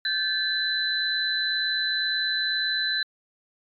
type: tone cluster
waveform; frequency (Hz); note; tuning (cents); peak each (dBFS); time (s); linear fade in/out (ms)
sine; 1563 / 1731 / 4019; G6 / A6 / B7; -6 / -29 / +30; -29 / -29 / -25; 0.05-3.03; 2
effects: MP3 96 kbps